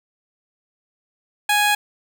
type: tone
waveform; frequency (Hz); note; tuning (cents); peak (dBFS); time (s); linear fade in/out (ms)
15% pulse; 830.6; G#5; 0; -9; 1.49-1.75; 5
effects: none